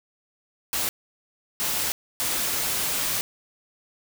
white noise bursts at uneven times, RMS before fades -26 dBFS, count 3, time 0.73-0.89 / 1.6-1.92 / 2.2-3.21 s, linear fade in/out 0 ms, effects none

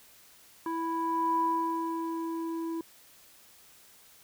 square tone with low-pass filter sweep, 329.6 Hz, E4, in tune, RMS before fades -31 dBFS, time 0.66-2.81 s, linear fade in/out 2 ms, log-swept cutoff 1200 to 680 Hz, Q 8.3, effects white hiss -57 dBFS RMS until 4.23 s

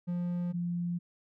triangle / sine tone pair in turn, 175.6 / 173.78 Hz, F3 / F3, +10 / -8 cents, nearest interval unison, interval 18 cents, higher first, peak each -28 / -30 dBFS, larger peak first, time 0.07-0.53 / 0.53-0.99 s, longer neither, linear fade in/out 20 ms, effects none

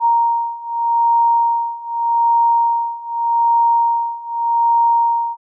sine beating tone pair, 932.3 / 933.13 Hz, A#5 / A#5, 0 / +1 cents, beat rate 0.83 Hz, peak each -17 / -15 dBFS, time 0-5.37 s, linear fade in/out 50 ms, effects none

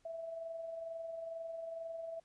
sine tone with amplitude modulation, 659.3 Hz, E5, in tune, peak -39 dBFS, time 0.05-2.2 s, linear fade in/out 5 ms, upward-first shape sine, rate 22.2 Hz, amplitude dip 40%, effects pink hiss -74 dBFS RMS until 2.24 s + resampled to 22050 Hz

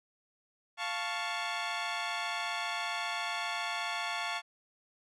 15% pulse chord, F augmented, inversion none, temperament equal, 698.5 / 880 / 1108.7 Hz, F5 / A5 / C#6, 0 / 0 / 0 cents, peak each -31 dBFS, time 0.77-4.42 s, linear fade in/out 50 ms, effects low-pass 6000 Hz 12 dB/octave

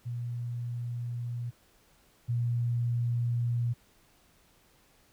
sine tone pair in turn, 120 / 119.31 Hz, B2 / A#2, -49 / +41 cents, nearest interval unison, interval 10 cents, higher first, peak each -32 / -26 dBFS, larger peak second, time 0.05-1.51 / 2.28-3.74 s, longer neither, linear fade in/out 20 ms, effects pink hiss -64 dBFS RMS until 5.12 s

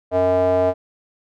square tone with band-pass filter, 91.7 Hz, F#2, 15 cents flat, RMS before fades -17 dBFS, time 0.11-0.74 s, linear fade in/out 50 ms, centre 600 Hz, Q 5.9, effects none

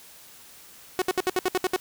sawtooth tone bursts, 369 Hz, F#4, 5 cents flat, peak -17 dBFS, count 9, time 0.99-1.762 s, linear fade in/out 0 ms, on 28 ms, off 65 ms, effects white hiss -49 dBFS RMS until 1.8 s

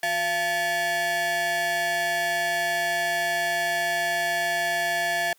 40% pulse ring-modulated tone, 523.3 Hz, C5, in tune, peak -19 dBFS, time 0.03-5.33 s, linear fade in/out 2 ms, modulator 1210 Hz, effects white hiss -61 dBFS RMS until 5.38 s + high-pass 300 Hz 12 dB/octave

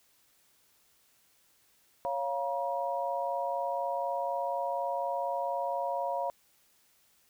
sine chord, Bb minor, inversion first, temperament equal with one note detuned, 554.4 / 698.5 / 954.7 Hz, Db5 / F5 / Bb5, 0 / 0 / +41 cents, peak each -34 dBFS, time 2.05-6.3 s, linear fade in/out 0 ms, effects white hiss -67 dBFS RMS until 7.29 s

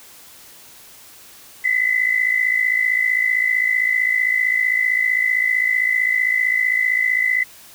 sine tone pair together, 1975.5 / 2031 Hz, B6 / B6, 0 / +48 cents, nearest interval unison, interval 48 cents, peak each -20 / -17 dBFS, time 1.64-7.44 s, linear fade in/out 10 ms, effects white hiss -44 dBFS RMS until 7.74 s

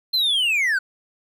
triangle linear sweep, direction down, 4186 to 1457 Hz, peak -16 dBFS, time 0.13-0.79 s, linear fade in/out 10 ms, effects none

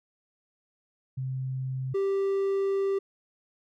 sine / triangle tone pair in turn, 130.81 / 392 Hz, C3 / G4, 0 / 0 cents, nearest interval octave + perfect fifth, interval 1900 cents, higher second, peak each -29 / -22 dBFS, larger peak second, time 1.17-1.94 / 1.94-2.99 s, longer second, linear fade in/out 10 ms, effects none

